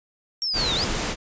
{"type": "linear two-way sweep", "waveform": "sine", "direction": "down then up", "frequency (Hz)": [5588, 3520, 5140], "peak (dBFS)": -23, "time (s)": [0.42, 0.84], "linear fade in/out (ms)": 0, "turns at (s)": 0.75}
{"type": "noise", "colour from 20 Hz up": "pink", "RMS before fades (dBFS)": -26, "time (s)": [0.53, 1.16], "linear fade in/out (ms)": 50}
{"effects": ["resampled to 16000 Hz"]}